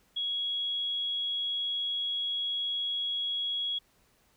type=tone; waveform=sine; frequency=3327 Hz; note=G#7; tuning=2 cents sharp; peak=-29 dBFS; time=0.16-3.79 s; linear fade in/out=10 ms; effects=pink hiss -67 dBFS RMS until 4.36 s